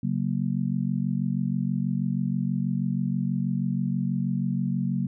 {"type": "chord", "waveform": "sine", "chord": "F# major", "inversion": "second", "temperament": "just", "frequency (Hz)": [138.75, 185, 231.2], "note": ["C#3", "F#3", "A#3"], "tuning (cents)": [2, 0, -14], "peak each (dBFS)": [-28, -27, -29], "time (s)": [0.03, 5.07], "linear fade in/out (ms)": 5, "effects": []}